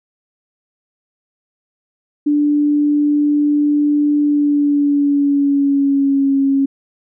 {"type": "tone with pitch glide", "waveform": "sine", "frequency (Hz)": [293.7, 274], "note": ["D4", "C#4"], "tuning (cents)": [0, -20], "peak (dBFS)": -11, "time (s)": [2.26, 6.66], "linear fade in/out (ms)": 10, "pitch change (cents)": -120, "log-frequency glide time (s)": [4.19, 6.37], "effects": []}